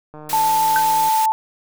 click train, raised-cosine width 1 ms, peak -24 dBFS, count 145, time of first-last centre 0.14-1.087 s, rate 152 Hz
white high-pass noise, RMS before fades -27 dBFS, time 0.29-1.26 s, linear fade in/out 5 ms, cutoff 1200 Hz, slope 12 dB/octave
sine tone, 880 Hz, A5, in tune, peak -14 dBFS, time 0.33-1.32 s, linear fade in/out 0 ms
sine tone with exponential decay, 1539 Hz, G6, 32 cents flat, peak -14 dBFS, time 0.76-0.87 s, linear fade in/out 1 ms, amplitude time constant 22 ms
effects none

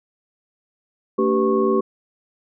sine tone cluster, 225.5 / 289.1 / 388.5 / 496.2 / 1097 Hz, A3 / D4 / G4 / B4 / C#6, +43 / -27 / -16 / +8 / -18 cents, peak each -22 / -26 / -18 / -24 / -25 dBFS, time 1.18-1.81 s, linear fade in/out 10 ms, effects none

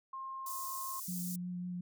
sine tone, 1064 Hz, C6, 29 cents sharp, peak -40 dBFS, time 0.13-1 s, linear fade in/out 5 ms
white high-pass noise, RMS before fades -43 dBFS, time 0.46-1.36 s, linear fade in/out 5 ms, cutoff 5800 Hz, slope 24 dB/octave
sine tone with vibrato, 178.7 Hz, F3, 40 cents sharp, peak -37 dBFS, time 1.08-1.81 s, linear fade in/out 5 ms, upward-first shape triangle, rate 5.5 Hz, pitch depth 15 cents each way
effects none

